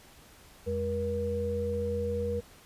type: tone cluster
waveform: sine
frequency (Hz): 86.8 / 205.4 / 478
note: F2 / G#3 / A#4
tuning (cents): -10 / -19 / +43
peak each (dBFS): -34 / -38 / -30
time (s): 0.66-2.41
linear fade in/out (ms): 20
effects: pink hiss -55 dBFS RMS until 2.65 s + resampled to 32000 Hz